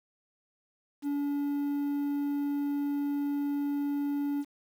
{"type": "tone with quantisation", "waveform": "triangle", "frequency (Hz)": 286.2, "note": "D4", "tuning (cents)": -45, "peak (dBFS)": -26, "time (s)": [1.02, 4.45], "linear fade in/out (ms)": 50, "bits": 9, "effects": []}